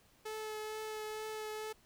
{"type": "tone with vibrato", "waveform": "sawtooth", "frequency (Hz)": 432, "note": "A4", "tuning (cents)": -32, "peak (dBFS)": -36, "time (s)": [0.25, 1.73], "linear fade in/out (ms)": 10, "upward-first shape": "triangle", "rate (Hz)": 2.2, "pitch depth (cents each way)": 14, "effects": ["pink hiss -67 dBFS RMS until 1.85 s"]}